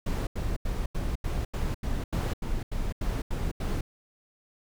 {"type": "noise bursts", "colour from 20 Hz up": "brown", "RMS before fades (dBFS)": -29, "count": 13, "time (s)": [0.06, 3.81], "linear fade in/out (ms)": 5, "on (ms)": 210, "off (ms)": 85, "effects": []}